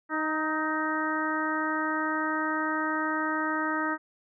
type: harmonic tone with a mistuned harmonic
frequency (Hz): 311.1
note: D#4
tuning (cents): 0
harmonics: 1 / 2 / 3 / 4 / 5 / 6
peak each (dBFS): -31 / -37 / -34 / -32 / -33 / -35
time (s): 0.09-3.98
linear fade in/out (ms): 50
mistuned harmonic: 4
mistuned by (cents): +21
effects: none